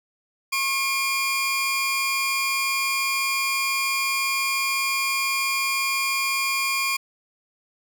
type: tone pair together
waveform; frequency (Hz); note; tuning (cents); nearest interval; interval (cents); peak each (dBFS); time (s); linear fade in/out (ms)
sawtooth; 1087.1 / 2400; C#6 / D7; -34 / +37; octave + major second; 1371; -23 / -20; 0.52-6.97; 10
effects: none